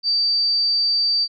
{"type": "tone", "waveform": "sine", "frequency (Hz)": 4640, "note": "D8", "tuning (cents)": -22, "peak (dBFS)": -16, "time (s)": [0.03, 1.28], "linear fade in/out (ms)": 50, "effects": []}